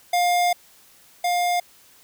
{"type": "tone pair in turn", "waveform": "square", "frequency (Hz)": [707, 707], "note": ["F5", "F5"], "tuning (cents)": [21, 21], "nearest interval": "unison", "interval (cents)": 0, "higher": "neither", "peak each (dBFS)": [-18, -20], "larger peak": "first", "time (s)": [[0.13, 0.53], [1.24, 1.6]], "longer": "first", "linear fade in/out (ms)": 5, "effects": ["white hiss -53 dBFS RMS until 2.03 s"]}